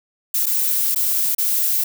violet noise with dropouts, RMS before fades -19 dBFS, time 0.34-1.84 s, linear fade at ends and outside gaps 5 ms, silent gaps 0.459-0.465 / 0.947-0.959 / 1.349-1.382 s, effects none

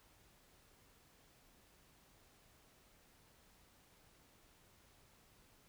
silence, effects pink hiss -68 dBFS RMS until 5.68 s

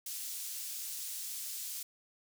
pink high-pass noise, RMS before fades -41 dBFS, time 0.06-1.83 s, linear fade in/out 5 ms, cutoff 6100 Hz, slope 12 dB/octave, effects none

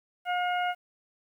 harmonic tone, 716 Hz, F5, 43 cents sharp, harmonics 1 / 2 / 3 / 4, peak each -27 / -33 / -37 / -39 dBFS, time 0.25-0.75 s, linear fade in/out 50 ms, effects 10-bit

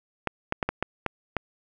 clicks, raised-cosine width 0.5 ms, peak -10 dBFS, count 7, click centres 0.273 / 0.524 / 0.628 / 0.69 / 0.826 / 1.063 / 1.367 s, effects none

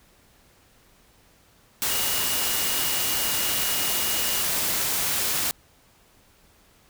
sine tone in noise, 2873 Hz, F7, 48 cents sharp, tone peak -33 dBFS, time 1.89-4.42 s, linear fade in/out 0 ms, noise white, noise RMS -25 dBFS, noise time 1.82-5.51 s, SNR -11 dB, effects pink hiss -58 dBFS RMS until 6.89 s

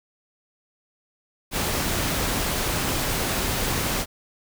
pink noise, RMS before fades -25 dBFS, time 1.51-4.06 s, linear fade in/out 50 ms, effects none

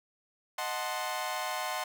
sawtooth chord, D# diminished seventh, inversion none, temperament equal, 622.3 / 740 / 880 / 1046.5 Hz, D#5 / F#5 / A5 / C6, 0 / 0 / 0 / 0 cents, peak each -36 / -33 / -36 / -33 dBFS, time 0.58-1.84 s, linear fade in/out 5 ms, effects 11-bit

